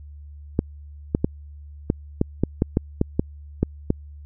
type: clicks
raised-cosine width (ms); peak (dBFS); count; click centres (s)
3; -5; 12; 0.591 / 1.149 / 1.245 / 1.901 / 2.214 / 2.436 / 2.621 / 2.771 / 3.014 / 3.195 / 3.63 / 3.904
effects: added 73 Hz sine -38 dBFS peak until 4.25 s